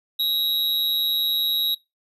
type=tone with amplitude modulation; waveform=square; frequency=3825 Hz; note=A#7; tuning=44 cents sharp; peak=-17 dBFS; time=0.19-1.75 s; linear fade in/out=10 ms; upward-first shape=sine; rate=160 Hz; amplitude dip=80%; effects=noise-tail reverb RT60 0.2 s tail -20 dB re dry + resampled to 32000 Hz